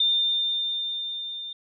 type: tone with level ramp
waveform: sine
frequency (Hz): 3605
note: A7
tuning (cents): +41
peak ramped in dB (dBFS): -18 to -33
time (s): 0-1.53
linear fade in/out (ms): 5
effects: none